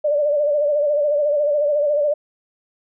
sine tone with vibrato, 587.3 Hz, D5, in tune, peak -15 dBFS, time 0.04-2.14 s, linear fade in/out 10 ms, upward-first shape sine, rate 14 Hz, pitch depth 58 cents each way, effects none

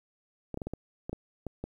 clicks, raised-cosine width 2 ms, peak -22 dBFS, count 9, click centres 0.543 / 0.574 / 0.618 / 0.67 / 0.736 / 1.095 / 1.13 / 1.467 / 1.64 s, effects 10-bit

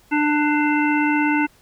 harmonic tone, 297.3 Hz, D4, 21 cents sharp, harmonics 1 / 3 / 5 / 7 / 9, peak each -18 / -23 / -25 / -26 / -28 dBFS, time 0.11-1.47 s, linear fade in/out 20 ms, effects pink hiss -55 dBFS RMS until 1.61 s

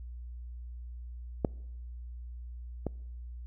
clicks, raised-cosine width 2 ms, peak -12 / -18 dBFS, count 2, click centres 1.448 / 2.867 s, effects noise-tail reverb RT60 0.9 s tail -26 dB re dry + added 60 Hz sine -40 dBFS peak until 3.46 s

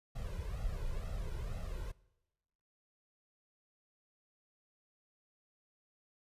brown noise with flanger, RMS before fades -39 dBFS, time 0.15-1.92 s, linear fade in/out 10 ms, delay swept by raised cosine 1.5 to 2.06 ms, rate 2.1 Hz, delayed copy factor +0.8, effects noise-tail reverb RT60 1.0 s tail -22 dB re dry + resampled to 32000 Hz

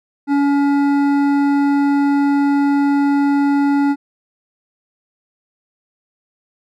sine tone with hard clipping, 283 Hz, C#4, 36 cents sharp, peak -14 dBFS, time 0.27-3.96 s, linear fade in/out 50 ms, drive 11 dB, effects none

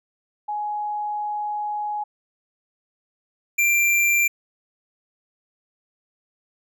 sine / square tone pair in turn, 837 / 2367 Hz, G#5 / D7, +13 / +13 cents, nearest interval octave + tritone, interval 1800 cents, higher second, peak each -24 / -17 dBFS, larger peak second, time 0.48-2.04 / 3.58-4.28 s, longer first, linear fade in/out 10 ms, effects none

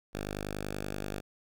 5% pulse tone, 50.4 Hz, G1, 49 cents sharp, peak -24 dBFS, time 0.13-1.21 s, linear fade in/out 20 ms, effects none

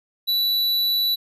square tone, 3951 Hz, B7, in tune, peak -19 dBFS, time 0.27-1.16 s, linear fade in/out 20 ms, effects resampled to 32000 Hz

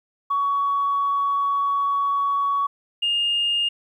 sine tone pair in turn, 1123 / 2830 Hz, C#6 / F7, +22 / +22 cents, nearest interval octave + major third, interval 1600 cents, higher second, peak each -18 dBFS, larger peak neither, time 0.3-2.67 / 3.02-3.69 s, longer first, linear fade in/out 10 ms, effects tanh soft clip ceiling -14 dBFS + 10-bit

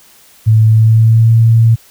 sine tone with pitch glide, 110 to 113.94 Hz, A2 to A#2, 0 to -39 cents, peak -4 dBFS, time 0.46-1.76 s, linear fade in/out 20 ms, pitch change +61 cents, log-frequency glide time 0.67-1.33 s, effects white hiss -44 dBFS RMS until 1.9 s

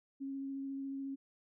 sine tone with vibrato, 272.8 Hz, C#4, 28 cents flat, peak -38 dBFS, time 0.2-1.16 s, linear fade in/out 20 ms, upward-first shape sine, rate 14 Hz, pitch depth 10 cents each way, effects none

